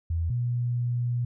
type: tone pair in turn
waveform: sine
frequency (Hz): 83.2 / 121.2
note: E2 / B2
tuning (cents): +17 / -32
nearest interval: perfect fifth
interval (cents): 651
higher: second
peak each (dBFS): -24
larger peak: neither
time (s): 0.1-0.3 / 0.3-1.25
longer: second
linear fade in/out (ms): 5
effects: none